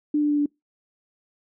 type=tone with pitch steps; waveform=sine; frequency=297.5 / 295.3 / 293.1 / 290.9 Hz; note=D4 / D4 / D4 / D4; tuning=+22 / +10 / -3 / -16 cents; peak=-18 dBFS; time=0.14-0.46 s; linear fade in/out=5 ms; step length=80 ms; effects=noise-tail reverb RT60 0.2 s tail -26 dB re dry